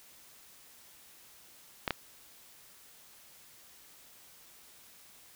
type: clicks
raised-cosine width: 0.3 ms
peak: -13 dBFS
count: 2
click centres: 1.878 / 1.907 s
effects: white hiss -57 dBFS RMS until 5.35 s